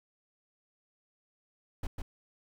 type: noise with echo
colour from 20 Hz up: brown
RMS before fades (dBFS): -33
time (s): 1.83-1.87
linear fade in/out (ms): 5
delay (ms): 150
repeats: 1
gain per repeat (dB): -3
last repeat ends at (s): 2.02
effects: none